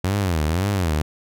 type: tone with vibrato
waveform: sawtooth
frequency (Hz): 87.9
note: F2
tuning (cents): +12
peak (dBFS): -15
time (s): 0.04-1.02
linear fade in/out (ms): 5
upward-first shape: sine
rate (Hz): 1.9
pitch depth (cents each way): 260
effects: none